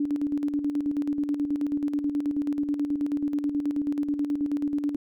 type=tone with tremolo; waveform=sine; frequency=290 Hz; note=D4; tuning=22 cents flat; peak=-22 dBFS; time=0-4.96 s; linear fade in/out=5 ms; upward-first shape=square; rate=9.3 Hz; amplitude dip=55%; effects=none